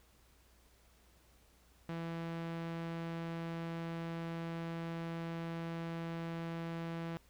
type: tone with low-pass filter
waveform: sawtooth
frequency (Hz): 166.4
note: E3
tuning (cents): +17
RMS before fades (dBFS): -41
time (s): 1.89-7.17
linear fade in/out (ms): 0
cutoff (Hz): 3000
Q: 0.76
effects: added 60 Hz sine -66 dBFS peak until 7.29 s + pink hiss -68 dBFS RMS until 7.29 s